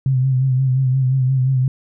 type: tone with vibrato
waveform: sine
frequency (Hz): 130.81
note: C3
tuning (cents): 0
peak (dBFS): -13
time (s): 0.06-1.68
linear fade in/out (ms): 2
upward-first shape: sine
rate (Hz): 5.7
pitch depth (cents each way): 49
effects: none